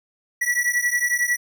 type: beating tone pair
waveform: square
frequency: 1939 / 1950 Hz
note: B6 / B6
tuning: -32 / -23 cents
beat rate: 11 Hz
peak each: -23 dBFS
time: 0.41-1.37 s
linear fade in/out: 10 ms
effects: none